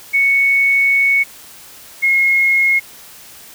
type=tone pair in turn; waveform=sine; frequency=2217 / 2159 Hz; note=C#7 / C#7; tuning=0 / -46 cents; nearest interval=unison; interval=46 cents; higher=first; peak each=-10 dBFS; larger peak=neither; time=0.13-1.24 / 2.02-2.8 s; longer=first; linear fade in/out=20 ms; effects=white hiss -39 dBFS RMS until 3.54 s